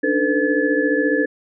sine tone cluster, 287.7 / 302.2 / 443.4 / 505 / 1719 Hz, D4 / D4 / A4 / B4 / A6, -36 / +50 / +13 / +39 / -41 cents, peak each -22 dBFS, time 0.03-1.26 s, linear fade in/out 10 ms, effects none

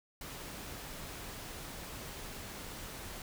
pink noise, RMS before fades -45 dBFS, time 0.21-3.22 s, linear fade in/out 2 ms, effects none

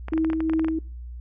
clicks, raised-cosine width 0.5 ms, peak -18 dBFS, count 12, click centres 0.084 / 0.135 / 0.178 / 0.247 / 0.301 / 0.332 / 0.405 / 0.497 / 0.535 / 0.595 / 0.646 / 0.684 s
sine tone with tremolo, 320 Hz, D#4, 49 cents sharp, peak -19 dBFS, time 0.12-0.79 s, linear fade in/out 5 ms, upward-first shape sine, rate 2.8 Hz, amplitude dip 35%
effects noise-tail reverb RT60 0.4 s tail -24 dB re dry + added 60 Hz sine -34 dBFS peak until 1.2 s

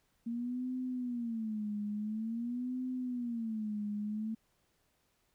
sine tone with vibrato, 230 Hz, A#3, 23 cents flat, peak -34 dBFS, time 0.26-4.35 s, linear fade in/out 10 ms, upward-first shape sine, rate 0.48 Hz, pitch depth 180 cents each way, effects pink hiss -75 dBFS RMS until 5.34 s

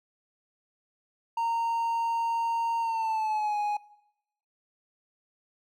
triangle tone with pitch glide, 923 to 831.9 Hz, A#5 to G#5, -17 to +3 cents, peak -24 dBFS, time 1.37-3.77 s, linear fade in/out 5 ms, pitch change -180 cents, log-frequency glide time 2.8-3.57 s, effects noise-tail reverb RT60 0.8 s tail -20 dB re dry

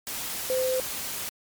sine tone in noise, 514 Hz, C5, 31 cents flat, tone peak -23 dBFS, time 0.5-0.8 s, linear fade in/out 0 ms, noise white, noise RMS -33 dBFS, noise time 0.07-1.29 s, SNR +7 dB, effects MP3 96 kbps

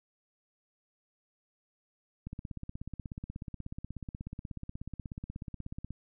click train, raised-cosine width 5 ms, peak -27 dBFS, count 61, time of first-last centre 2.27-5.906 s, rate 16.5 Hz, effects none

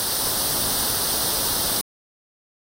white noise with comb filter, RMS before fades -23 dBFS, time 0-1.81 s, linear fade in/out 0 ms, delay 0.21 ms, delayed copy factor +0.7, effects AAC 48 kbps

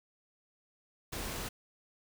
pink noise, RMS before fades -39 dBFS, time 1.12-1.49 s, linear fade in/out 10 ms, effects none

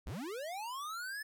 square linear sweep, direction up, 35.09 to 1759 Hz, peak -40 dBFS, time 0.06-1.23 s, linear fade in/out 10 ms, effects none

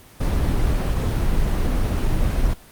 brown noise, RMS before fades -19 dBFS, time 0.2-2.54 s, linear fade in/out 10 ms, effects pink hiss -47 dBFS RMS until 2.71 s + Opus 24 kbps

